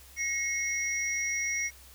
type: tone cluster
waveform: sine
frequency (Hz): 1885 / 2177 / 5730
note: A#6 / C#7 / F8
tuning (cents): +19 / -32 / +44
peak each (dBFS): -39 / -30 / -33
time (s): 0.16-1.71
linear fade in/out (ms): 50
effects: added 65 Hz sine -54 dBFS peak until 1.94 s + white hiss -54 dBFS RMS until 1.94 s